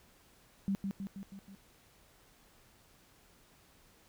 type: tone with echo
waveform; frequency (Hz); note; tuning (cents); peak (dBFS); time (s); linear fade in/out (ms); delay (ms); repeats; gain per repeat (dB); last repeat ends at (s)
sine; 196; G3; 0; -29; 0.68-0.75; 0; 160; 5; -4; 1.55
effects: pink hiss -64 dBFS RMS until 4.08 s